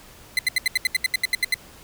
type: tone bursts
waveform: 30% pulse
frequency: 2042 Hz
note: C7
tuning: 43 cents flat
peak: -14 dBFS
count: 13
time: 0.37-1.542 s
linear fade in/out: 2 ms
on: 20 ms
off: 76 ms
effects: pink hiss -47 dBFS RMS until 1.83 s